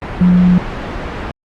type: tone in noise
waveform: sine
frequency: 179.5 Hz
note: F3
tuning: 48 cents sharp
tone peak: -6 dBFS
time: 0.21-0.58 s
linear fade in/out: 0 ms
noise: pink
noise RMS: -22 dBFS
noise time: 0.02-1.31 s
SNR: +13 dB
effects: low-pass 2000 Hz 12 dB/octave + Opus 32 kbps